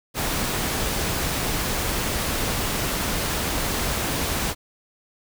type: noise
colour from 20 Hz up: pink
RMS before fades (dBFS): -25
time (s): 0.14-4.55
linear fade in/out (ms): 50
effects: none